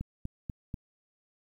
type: click train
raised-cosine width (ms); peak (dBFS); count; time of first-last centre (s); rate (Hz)
5; -23; 4; 0.01-0.742; 4.1
effects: 10-bit